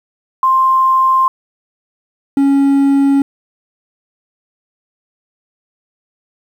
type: tone pair in turn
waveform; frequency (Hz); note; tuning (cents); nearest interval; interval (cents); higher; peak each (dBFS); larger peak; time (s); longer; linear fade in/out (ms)
sine / triangle; 1051 / 277; C6 / C#4; +7 / -1; octave + major seventh; 2308; first; -8 / -6; second; 0.43-1.28 / 2.37-3.22; neither; 2
effects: 7-bit